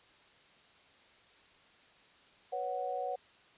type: chord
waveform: sine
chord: B suspended second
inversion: none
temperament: just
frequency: 493.9 / 555.6 / 740.8 Hz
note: B4 / C#5 / F#5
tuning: 0 / +4 / +2 cents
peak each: -40 / -39 / -36 dBFS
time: 2.52-3.16 s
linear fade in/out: 10 ms
effects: white hiss -62 dBFS RMS until 3.57 s + resampled to 8000 Hz